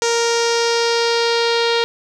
sawtooth tone with low-pass filter sweep, 466.2 Hz, A#4, in tune, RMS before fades -17 dBFS, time 0.02-1.84 s, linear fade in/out 0 ms, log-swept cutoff 6300 to 4000 Hz, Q 3.3, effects none

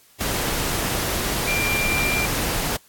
sine tone in noise, 2375 Hz, D7, 19 cents sharp, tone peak -22 dBFS, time 1.47-2.26 s, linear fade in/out 10 ms, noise pink, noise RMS -24 dBFS, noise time 0.2-2.77 s, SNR -1 dB, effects white hiss -54 dBFS RMS until 2.88 s + AAC 64 kbps

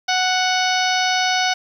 harmonic tone, 740 Hz, F#5, in tune, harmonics 1 / 2 / 3 / 4 / 5 / 6 / 7 / 8, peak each -20 / -23 / -25 / -26 / -27 / -28 / -28 / -29 dBFS, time 0.08-1.54 s, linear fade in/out 10 ms, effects 8-bit

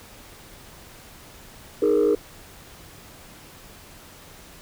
sine chord, D# suspended fourth, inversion none, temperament just, 311.1 / 414.8 / 466.7 Hz, D#4 / G#4 / A#4, 0 / -2 / +2 cents, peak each -22 / -18 / -19 dBFS, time 1.82-2.15 s, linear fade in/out 5 ms, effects tanh soft clip ceiling -12 dBFS + pink hiss -46 dBFS RMS until 4.61 s

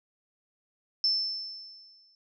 sine tone with exponential decay, 5300 Hz, E8, 9 cents sharp, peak -21 dBFS, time 1.04-2.15 s, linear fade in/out 1 ms, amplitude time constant 240 ms, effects none

